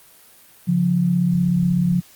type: tone pair together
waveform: sine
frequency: 140.95 / 177.3 Hz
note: C#3 / F3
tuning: +29 / +26 cents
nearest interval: major third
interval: 397 cents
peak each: -22 / -16 dBFS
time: 0.67-2.01 s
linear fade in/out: 20 ms
effects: white hiss -49 dBFS RMS until 2.15 s + Opus 32 kbps